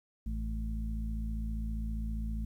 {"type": "harmonic tone", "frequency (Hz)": 55, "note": "A1", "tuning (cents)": 0, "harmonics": [1, 2, 3, 4], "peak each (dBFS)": [-33, -47, -47, -41], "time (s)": [0.26, 2.45], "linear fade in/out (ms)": 5, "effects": ["11-bit"]}